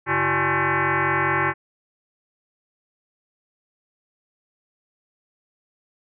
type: tone with frequency modulation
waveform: sine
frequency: 337.5 Hz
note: E4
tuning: 41 cents sharp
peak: -18 dBFS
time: 0.06-1.54 s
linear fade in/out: 50 ms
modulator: 240 Hz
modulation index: 7.5
effects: none